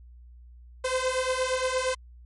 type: beating tone pair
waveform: sawtooth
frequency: 510 / 518.6 Hz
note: C5 / C5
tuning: -44 / -15 cents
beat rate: 8.6 Hz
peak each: -24 dBFS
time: 0.84-1.95 s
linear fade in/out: 10 ms
effects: added 60 Hz sine -46 dBFS peak until 2.25 s + MP3 48 kbps